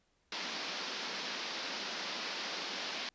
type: band-pass noise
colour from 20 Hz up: white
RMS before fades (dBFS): -40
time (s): 0.32-3.09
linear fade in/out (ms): 2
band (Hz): 180 to 5400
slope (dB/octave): 48
effects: pink hiss -75 dBFS RMS until 3.14 s + resampled to 16000 Hz